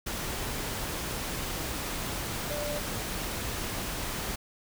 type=tone in noise; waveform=sine; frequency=589 Hz; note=D5; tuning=5 cents sharp; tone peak=-33 dBFS; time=2.5-2.79 s; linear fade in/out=10 ms; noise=pink; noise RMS=-34 dBFS; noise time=0.06-4.36 s; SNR=-2 dB; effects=none